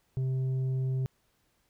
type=tone with tanh clipping; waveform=sine; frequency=130.81 Hz; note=C3; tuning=in tune; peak=-28 dBFS; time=0.17-1.06 s; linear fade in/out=0 ms; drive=5 dB; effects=pink hiss -72 dBFS RMS until 1.69 s